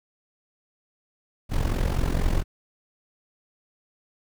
brown noise with amplitude modulation, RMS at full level -20 dBFS, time 1.49-2.44 s, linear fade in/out 50 ms, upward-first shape sine, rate 44.3 Hz, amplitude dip 75%, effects none

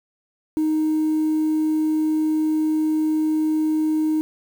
sine tone, 311.1 Hz, D#4, in tune, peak -16 dBFS, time 0.57-4.21 s, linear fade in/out 0 ms, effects tanh soft clip ceiling -14 dBFS + 7-bit

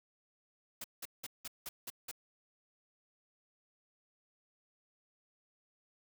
white noise bursts, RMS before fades -43 dBFS, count 7, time 0.81-2.114 s, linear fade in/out 5 ms, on 32 ms, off 180 ms, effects none

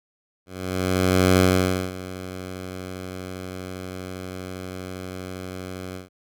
10% pulse tone with ADSR envelope, 92.5 Hz, F#2, in tune, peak -6 dBFS, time 0.46-6.09 s, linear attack 920 ms, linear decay 540 ms, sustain -18 dB, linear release 140 ms, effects none

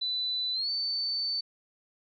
sine tone with pitch glide, 3990 to 4531 Hz, B7 to C#8, +17 to +37 cents, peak -28 dBFS, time 0.01-1.41 s, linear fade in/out 10 ms, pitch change +220 cents, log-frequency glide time 0.53-0.7 s, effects none

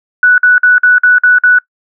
sine tone bursts, 1480 Hz, F#6, in tune, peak -3 dBFS, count 7, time 0.23-1.586 s, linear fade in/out 2 ms, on 150 ms, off 51 ms, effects noise-tail reverb RT60 0.1 s tail -24 dB re dry

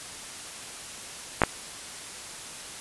clicks, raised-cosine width 0.5 ms, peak -3 dBFS, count 2, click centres 1.418 / 1.436 s, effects white hiss -40 dBFS RMS until 2.8 s + resampled to 24000 Hz

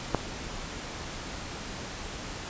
click, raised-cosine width 1 ms, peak -9 dBFS, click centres 0.147 s, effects pink hiss -38 dBFS RMS until 2.49 s + resampled to 16000 Hz

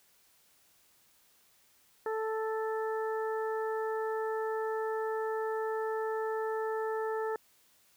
harmonic tone, 440 Hz, A4, in tune, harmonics 1 / 2 / 3 / 4, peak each -32 / -38 / -42 / -44 dBFS, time 2.06-7.36 s, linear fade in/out 2 ms, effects white hiss -66 dBFS RMS until 7.96 s

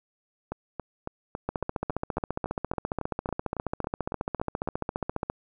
two click trains, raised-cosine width 1 ms, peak -14 / -18 dBFS, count 57 / 16, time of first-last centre 1.49-5.3 / 0.52-4.675 s, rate 14.7 / 3.61 Hz, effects none

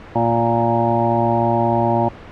harmonic tone with a mistuned harmonic, 116.54 Hz, A#2, in tune, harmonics 1 / 2 / 3 / 5 / 6 / 7 / 8, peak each -22 / -22 / -22 / -22 / -22 / -22 / -22 dBFS, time 0.15-2.09 s, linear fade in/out 10 ms, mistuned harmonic 7, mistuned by +20 cents, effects pink hiss -37 dBFS RMS until 2.31 s + low-pass 2000 Hz 12 dB/octave

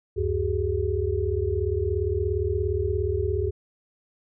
sine tone cluster, 74.2 / 94.6 / 379.2 / 416.3 Hz, D2 / F#2 / F#4 / G#4, +18 / +39 / +43 / +4 cents, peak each -28 dBFS, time 0.16-3.51 s, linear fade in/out 20 ms, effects none

